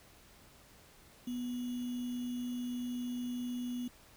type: tone with sample-and-hold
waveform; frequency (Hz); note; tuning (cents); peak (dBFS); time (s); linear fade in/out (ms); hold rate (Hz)
sine; 245.6; B3; -9; -35; 1.27-3.88; 5; 3150
effects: pink hiss -60 dBFS RMS until 4.16 s